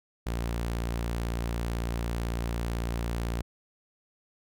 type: tone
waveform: sawtooth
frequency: 58 Hz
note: A#1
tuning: 8 cents flat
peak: -25 dBFS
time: 0.26-3.42 s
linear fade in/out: 10 ms
effects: none